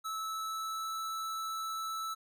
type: tone with pitch glide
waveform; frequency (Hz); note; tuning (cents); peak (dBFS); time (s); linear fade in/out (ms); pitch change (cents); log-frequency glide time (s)
square; 1305 to 1314.8; E6 to E6; -18 to -5; -36; 0.04-2.15; 20; +13; 0.17-1.01
effects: none